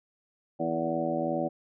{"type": "harmonic tone with a mistuned harmonic", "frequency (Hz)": 82.41, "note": "E2", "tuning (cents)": 0, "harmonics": [2, 3, 4, 5, 6, 7, 8, 9], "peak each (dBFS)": [-37, -34, -33, -43, -39, -31, -41, -34], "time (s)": [0.59, 1.49], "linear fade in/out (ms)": 20, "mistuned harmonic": 6, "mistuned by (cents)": -30, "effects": []}